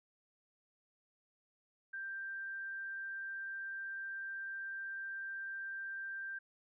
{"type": "tone", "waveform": "sine", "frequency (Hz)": 1577, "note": "G6", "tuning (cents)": 10, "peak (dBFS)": -40, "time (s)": [1.93, 6.39], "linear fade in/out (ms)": 10, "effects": []}